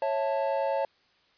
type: chord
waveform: triangle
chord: A major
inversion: first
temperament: just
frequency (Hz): 550 / 660 / 880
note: C#5 / E5 / A5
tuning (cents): -14 / +2 / 0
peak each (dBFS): -26 / -30 / -29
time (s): 0.02-0.85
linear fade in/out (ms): 2
effects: white hiss -65 dBFS RMS until 1.37 s + resampled to 11025 Hz